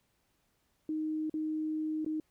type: tone with dropouts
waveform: sine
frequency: 311.1 Hz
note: D#4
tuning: in tune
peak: -31 dBFS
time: 0.89-2.2 s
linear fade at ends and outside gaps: 2 ms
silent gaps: 1.297-1.34 / 2.047-2.062 s
effects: pink hiss -75 dBFS RMS until 2.3 s